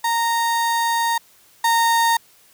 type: tone pair in turn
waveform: 35% pulse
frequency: 927 / 923 Hz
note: A#5 / A#5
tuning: -10 / -17 cents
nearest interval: unison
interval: 7 cents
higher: first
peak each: -16 / -13 dBFS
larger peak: second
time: 0.04-1.18 / 1.64-2.17 s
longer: first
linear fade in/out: 5 ms
effects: white hiss -53 dBFS RMS until 2.53 s